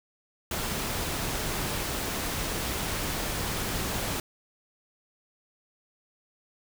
pink noise, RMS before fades -31 dBFS, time 0.51-4.2 s, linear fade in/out 2 ms, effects none

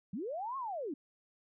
sine linear two-way sweep, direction up then down, 164.81 to 1108.7 to 255.9 Hz, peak -36 dBFS, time 0.13-0.94 s, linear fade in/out 5 ms, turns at 0.57 s, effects none

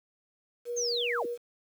sine tone with vibrato, 477.8 Hz, A#4, 43 cents sharp, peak -31 dBFS, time 0.65-1.38 s, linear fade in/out 50 ms, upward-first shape triangle, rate 3 Hz, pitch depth 11 cents each way
sine linear sweep, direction down, 6560 to 174.61 Hz, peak -29 dBFS, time 0.76-1.26 s, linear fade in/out 20 ms
effects 9-bit

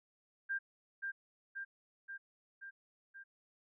sine tone with echo, 1591 Hz, G6, 25 cents sharp, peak -34 dBFS, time 0.49-0.59 s, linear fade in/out 20 ms, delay 530 ms, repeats 5, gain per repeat -3 dB, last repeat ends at 3.24 s, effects none

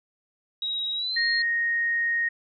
sine tone with pitch glide, 3821 to 4240 Hz, A#7 to C8, +42 to +22 cents, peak -26 dBFS, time 0.62-1.42 s, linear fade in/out 2 ms, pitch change +180 cents, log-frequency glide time 0.95-1.22 s
sine tone, 1864.7 Hz, A#6, in tune, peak -22 dBFS, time 1.16-2.29 s, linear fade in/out 10 ms
effects none

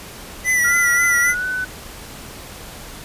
square tone with vibrato, 1975.5 Hz, B6, in tune, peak -15 dBFS, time 0.44-1.35 s, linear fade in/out 50 ms, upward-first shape sine, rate 3.7 Hz, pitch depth 42 cents each way
sine tone with pitch glide, 1400 to 1500.5 Hz, F6 to F#6, +4 to +24 cents, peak -20 dBFS, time 0.64-1.65 s, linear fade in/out 10 ms, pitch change +120 cents, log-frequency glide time 1.24-1.45 s
effects pink hiss -36 dBFS RMS until 3.04 s + resampled to 32000 Hz

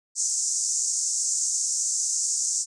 pink band-pass noise, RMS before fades -26 dBFS, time 0.15-2.66 s, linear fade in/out 50 ms, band 6100 to 7900 Hz, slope 48 dB/octave, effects resampled to 24000 Hz

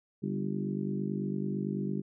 harmonic tone with a mistuned harmonic, 49 Hz, G1, in tune, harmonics 3 / 4 / 5 / 6 / 7 / 8, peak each -37 / -33 / -41 / -41 / -40 / -41 dBFS, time 0.22-2.02 s, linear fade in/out 20 ms, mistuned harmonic 3, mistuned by -41 cents, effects none

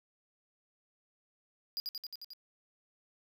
square tone with echo, 4869 Hz, D#8, 38 cents flat, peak -34 dBFS, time 1.77-1.8 s, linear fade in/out 0 ms, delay 89 ms, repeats 6, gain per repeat -2 dB, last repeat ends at 2.334 s, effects none

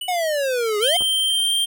square tone with exponential decay, 2960 Hz, F#7, in tune, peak -25 dBFS, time 0.01-0.36 s, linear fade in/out 5 ms, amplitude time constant 76 ms
square exponential two-way sweep, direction down then up, 743 to 407.4 to 743 Hz, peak -20 dBFS, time 0.08-0.97 s, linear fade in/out 5 ms, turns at 0.79 s
square tone with pitch glide, 3136 to 3172 Hz, G7 to G7, 0 to +20 cents, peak -18 dBFS, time 0.81-1.66 s, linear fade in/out 20 ms, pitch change +20 cents, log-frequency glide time 1.21-1.55 s
clicks, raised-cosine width 1 ms, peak -20 dBFS, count 2, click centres 1.008 / 1.021 s
effects none

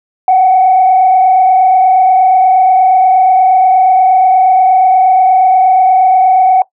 sine tone with frequency modulation, 750 Hz, F#5, 23 cents sharp, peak -3 dBFS, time 0.28-6.62 s, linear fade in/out 2 ms, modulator 28.4 Hz, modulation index 0.65, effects noise-tail reverb RT60 0.1 s tail -19 dB re dry + tanh soft clip ceiling 0 dBFS

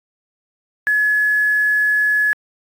sine tone with quantisation, 1700 Hz, G#6, 40 cents sharp, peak -13 dBFS, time 0.87-2.33 s, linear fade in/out 0 ms, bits 6, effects AAC 48 kbps

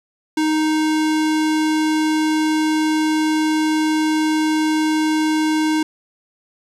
square tone, 311.1 Hz, D#4, in tune, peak -16 dBFS, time 0.37-5.83 s, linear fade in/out 5 ms, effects low-pass 9000 Hz 12 dB/octave + 9-bit

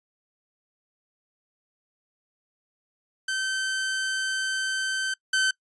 sawtooth tone pair in turn, 1544 / 1536.4 Hz, G6 / G6, -27 / -35 cents, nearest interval unison, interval 8 cents, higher first, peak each -22 / -17 dBFS, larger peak second, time 3.28-5.14 / 5.33-5.51 s, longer first, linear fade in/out 5 ms, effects noise-tail reverb RT60 0.1 s tail -24 dB re dry + resampled to 22050 Hz

